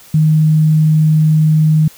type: tone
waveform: sine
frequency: 155.56 Hz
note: D#3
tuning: in tune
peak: -7 dBFS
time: 0.14-1.88 s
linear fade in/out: 5 ms
effects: white hiss -41 dBFS RMS until 1.97 s